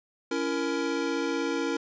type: chord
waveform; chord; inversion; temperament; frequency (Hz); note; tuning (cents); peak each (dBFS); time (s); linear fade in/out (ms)
square; A# diminished; first; just; 279.7 / 335.6 / 466.2; C#4 / E4 / A#4; +16 / +31 / 0; -32; 0.31-1.77; 5
effects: resampled to 16000 Hz